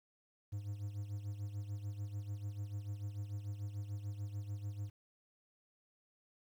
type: tone with tremolo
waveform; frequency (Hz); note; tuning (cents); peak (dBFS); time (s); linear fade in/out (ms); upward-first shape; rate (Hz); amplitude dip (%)
triangle; 101.9; G#2; -32; -35; 0.52-4.9; 10; sine; 6.8; 65
effects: 11-bit